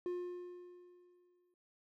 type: tone with exponential decay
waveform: triangle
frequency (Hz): 356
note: F4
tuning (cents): +33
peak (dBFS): -33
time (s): 0.06-1.54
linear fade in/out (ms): 1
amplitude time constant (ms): 320
effects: none